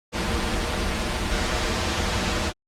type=noise with comb filter; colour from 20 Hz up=pink; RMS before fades=-24 dBFS; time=0.12-2.53 s; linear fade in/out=50 ms; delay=7.3 ms; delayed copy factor=-0.7; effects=low-pass 6000 Hz 12 dB/octave + Opus 48 kbps